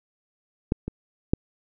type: clicks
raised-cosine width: 3 ms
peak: -8 / -17 / -6 dBFS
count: 3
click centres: 0.721 / 0.88 / 1.335 s
effects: none